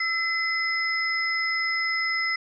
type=tone cluster; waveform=sine; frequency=1330 / 2036 / 5140 Hz; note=E6 / C7 / E8; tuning=+15 / -48 / -45 cents; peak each=-33 / -24 / -32 dBFS; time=0-2.36 s; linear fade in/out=5 ms; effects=none